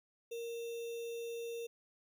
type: tone with sample-and-hold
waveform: sine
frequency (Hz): 466.2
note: A#4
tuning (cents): 0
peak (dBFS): -39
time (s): 0.31-1.67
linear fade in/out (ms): 10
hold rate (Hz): 3150
effects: none